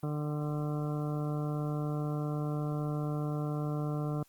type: harmonic tone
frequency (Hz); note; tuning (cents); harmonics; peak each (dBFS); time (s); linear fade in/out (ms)
149.2; D3; +28; 1 / 2 / 3 / 4 / 5 / 7 / 8 / 9; -32 / -38 / -42 / -44 / -46 / -49 / -50 / -51; 0.03-4.23; 2
effects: white hiss -66 dBFS RMS until 4.28 s + Opus 32 kbps